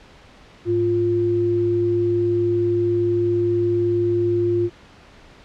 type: tone pair together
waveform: sine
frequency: 106.2 / 349.1 Hz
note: G#2 / F4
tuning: +39 / -1 cents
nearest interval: octave + major sixth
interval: 2060 cents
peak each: -25 / -17 dBFS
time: 0.65-4.7 s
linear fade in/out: 50 ms
effects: pink hiss -47 dBFS RMS until 5.44 s + low-pass 4000 Hz 12 dB/octave